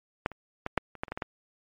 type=clicks; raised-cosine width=0.5 ms; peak=-10 / -28 / -16 / -8 / -29 / -15 / -28 / -18 / -20 / -16 dBFS; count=10; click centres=0.261 / 0.317 / 0.664 / 0.777 / 0.953 / 1.035 / 1.082 / 1.12 / 1.175 / 1.222 s; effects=MP3 48 kbps